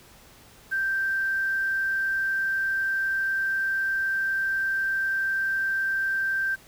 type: tone with quantisation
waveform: sine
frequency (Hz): 1568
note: G6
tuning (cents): 0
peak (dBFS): -23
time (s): 0.71-6.56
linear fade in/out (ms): 20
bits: 8
effects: pink hiss -52 dBFS RMS until 6.67 s